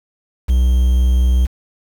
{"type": "tone with quantisation", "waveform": "triangle", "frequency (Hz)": 62.6, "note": "B1", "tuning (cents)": 24, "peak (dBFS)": -8, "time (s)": [0.48, 1.47], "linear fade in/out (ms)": 20, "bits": 6, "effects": []}